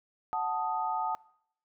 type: chord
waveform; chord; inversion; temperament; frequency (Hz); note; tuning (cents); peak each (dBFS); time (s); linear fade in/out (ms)
sine; D# diminished; first; equal; 740 / 880 / 1244.5; F#5 / A5 / D#6; 0 / 0 / 0; -34 / -31 / -35; 0.33-1.15; 0
effects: noise-tail reverb RT60 0.7 s tail -23 dB re dry